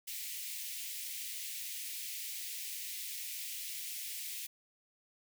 white high-pass noise, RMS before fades -42 dBFS, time 0.07-4.47 s, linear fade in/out 10 ms, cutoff 2000 Hz, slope 48 dB/octave, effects none

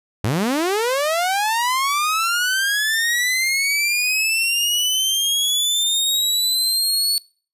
sawtooth linear sweep, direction up, 92.5 to 4435 Hz, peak -14 dBFS, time 0.24-7.18 s, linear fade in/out 0 ms, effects noise-tail reverb RT60 0.4 s tail -23 dB re dry + resampled to 32000 Hz

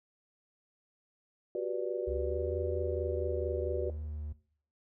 sine chord, G major seventh, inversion third, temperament just, 367.5 / 392 / 490 / 588 Hz, F#4 / G4 / B4 / D5, -12 / 0 / -14 / +2 cents, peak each -35 / -39 / -37 / -38 dBFS, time 1.55-3.9 s, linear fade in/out 2 ms
triangle exponential two-way sweep, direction up then down, 67.5 to 82.4 to 75.1 Hz, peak -34 dBFS, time 2.07-4.33 s, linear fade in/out 10 ms, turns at 2.55 s
effects noise-tail reverb RT60 0.5 s tail -17 dB re dry

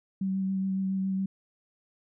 sine tone with vibrato, 191.4 Hz, G3, 41 cents flat, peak -26 dBFS, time 0.21-1.26 s, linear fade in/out 5 ms, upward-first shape sine, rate 7.2 Hz, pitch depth 14 cents each way, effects none

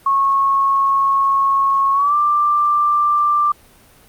sine tone with pitch glide, 1096 to 1181.5 Hz, C#6 to D6, -20 to +10 cents, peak -12 dBFS, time 0.06-3.52 s, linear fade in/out 5 ms, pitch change +130 cents, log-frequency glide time 1.93-2.15 s, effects pink hiss -48 dBFS RMS until 4.08 s + Opus 32 kbps

